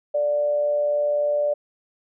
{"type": "tone with amplitude modulation", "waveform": "sine", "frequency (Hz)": 587.3, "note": "D5", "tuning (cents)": 0, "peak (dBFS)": -17, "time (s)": [0.14, 1.54], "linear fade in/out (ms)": 10, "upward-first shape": "sine", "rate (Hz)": 139, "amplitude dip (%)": 35, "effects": []}